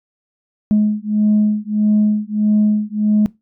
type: beating tone pair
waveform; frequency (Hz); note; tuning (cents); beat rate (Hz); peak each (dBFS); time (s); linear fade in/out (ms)
sine; 210.4 / 212; G#3 / G#3; +23 / +36; 1.6; -14; 0.71-3.26; 0
effects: noise-tail reverb RT60 0.2 s tail -21 dB re dry + tanh soft clip ceiling -7 dBFS